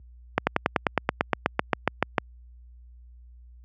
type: slowing click train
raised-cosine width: 0.5 ms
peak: -4 dBFS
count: 16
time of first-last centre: 0.38-2.182 s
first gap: 90 ms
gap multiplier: 1.04
effects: added 60 Hz sine -37 dBFS peak until 3.64 s + high-pass 100 Hz 12 dB/octave